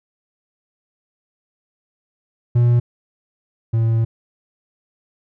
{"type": "tone pair in turn", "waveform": "triangle", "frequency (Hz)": [120.1, 113.58], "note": ["B2", "A#2"], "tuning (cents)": [-48, -45], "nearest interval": "minor second", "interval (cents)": 97, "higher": "first", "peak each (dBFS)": [-9, -12], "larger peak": "first", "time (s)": [[2.55, 2.8], [3.73, 4.05]], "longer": "second", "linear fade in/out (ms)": 10, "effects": []}